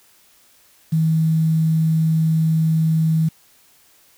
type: tone with quantisation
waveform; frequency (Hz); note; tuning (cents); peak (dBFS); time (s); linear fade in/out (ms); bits
sine; 160; D#3; +49; -14; 0.92-3.29; 10; 7
effects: white hiss -54 dBFS RMS until 4.17 s